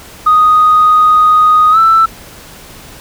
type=tone with pitch glide; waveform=sine; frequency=1244.5 to 1326.1 Hz; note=D#6 to E6; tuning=0 to +10 cents; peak=-3 dBFS; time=0.26-2.06 s; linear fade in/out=10 ms; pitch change=+110 cents; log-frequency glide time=1.71-1.78 s; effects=tanh soft clip ceiling 0 dBFS + pink hiss -34 dBFS RMS until 3 s